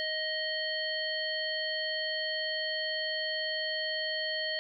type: harmonic tone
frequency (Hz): 626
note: D#5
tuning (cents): +10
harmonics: 1 / 3 / 5 / 7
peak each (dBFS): -37 / -35 / -37 / -36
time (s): 0-4.59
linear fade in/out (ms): 0
effects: none

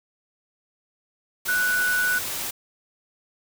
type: tone in noise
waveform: sine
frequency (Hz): 1480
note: F#6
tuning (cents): 0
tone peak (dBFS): -20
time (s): 1.48-2.19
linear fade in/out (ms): 10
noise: white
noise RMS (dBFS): -30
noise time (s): 1.45-2.51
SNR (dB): +7
effects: none

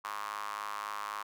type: tone with high-pass filter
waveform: square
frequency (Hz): 51.91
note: G#1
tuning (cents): 0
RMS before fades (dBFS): -39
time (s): 0.04-1.23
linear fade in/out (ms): 10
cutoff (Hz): 1100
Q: 5.5
effects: none

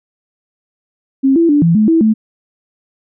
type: tone with pitch steps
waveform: sine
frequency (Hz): 269.1 / 334.8 / 291.8 / 167.4 / 214.7 / 326.9 / 218.6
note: C4 / E4 / D4 / E3 / A3 / E4 / A3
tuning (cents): +49 / +27 / -11 / +27 / -42 / -14 / -11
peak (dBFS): -7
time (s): 1.23-2.14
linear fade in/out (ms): 20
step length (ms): 130
effects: none

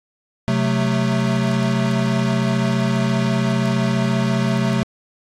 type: chord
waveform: square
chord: F# diminished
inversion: second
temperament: equal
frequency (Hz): 130.81 / 185 / 220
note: C3 / F#3 / A3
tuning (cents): 0 / 0 / 0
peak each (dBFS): -21 / -23 / -21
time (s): 0.48-4.83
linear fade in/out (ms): 0
effects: low-pass 6000 Hz 12 dB/octave + AAC 64 kbps

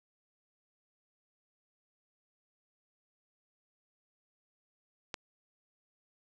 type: click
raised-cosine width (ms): 0.2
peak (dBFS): -19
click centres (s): 5.142
effects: none

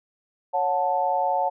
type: chord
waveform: sine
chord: F# minor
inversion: second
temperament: equal with one note detuned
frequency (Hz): 554.4 / 729.4 / 880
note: C#5 / F#5 / A5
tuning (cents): 0 / -25 / 0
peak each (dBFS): -27 / -24 / -24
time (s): 0.53-1.5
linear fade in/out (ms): 20
effects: none

